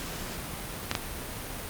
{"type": "clicks", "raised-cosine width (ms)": 0.2, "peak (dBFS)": -9, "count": 2, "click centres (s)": [0.914, 0.952], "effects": ["pink hiss -37 dBFS RMS until 1.69 s", "Opus 48 kbps"]}